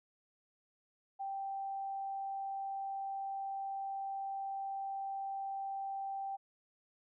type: tone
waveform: sine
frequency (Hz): 783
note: G5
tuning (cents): -2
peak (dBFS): -37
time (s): 1.19-6.37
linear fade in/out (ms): 20
effects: none